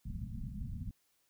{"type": "low-pass noise", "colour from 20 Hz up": "pink", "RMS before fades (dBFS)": -41, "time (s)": [0.05, 0.91], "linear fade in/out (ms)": 5, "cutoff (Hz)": 240, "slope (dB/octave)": 96, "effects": ["white hiss -75 dBFS RMS until 1.29 s"]}